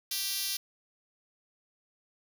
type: tone with high-pass filter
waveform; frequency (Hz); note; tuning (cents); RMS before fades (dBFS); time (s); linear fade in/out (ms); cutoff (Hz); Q
5% pulse; 392; G4; 0; -33; 0.11-0.57; 5; 5400; 0.86
effects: none